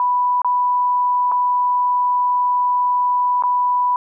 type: tone with dropouts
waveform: sine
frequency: 987.8 Hz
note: B5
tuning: in tune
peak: -14 dBFS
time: 0-3.96 s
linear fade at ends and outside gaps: 1 ms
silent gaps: 0.418-0.446 / 1.316-1.32 / 3.424-3.436 s
effects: none